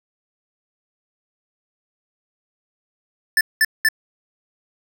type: tone bursts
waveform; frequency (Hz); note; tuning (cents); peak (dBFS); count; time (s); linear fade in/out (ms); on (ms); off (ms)
square; 1760; A6; 0; -13; 3; 3.37-3.887; 2; 39; 200
effects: none